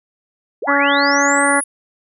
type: linear sweep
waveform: sine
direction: up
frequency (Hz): 349.2 to 10548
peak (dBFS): -21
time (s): 0.62-1.64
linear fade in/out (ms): 5
type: harmonic tone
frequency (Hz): 282.5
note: C#4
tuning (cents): +33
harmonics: 1 / 2 / 3 / 4 / 5 / 6 / 7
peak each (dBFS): -20 / -20 / -20 / -20 / -20 / -20 / -20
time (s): 0.67-1.61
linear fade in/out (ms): 20
effects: none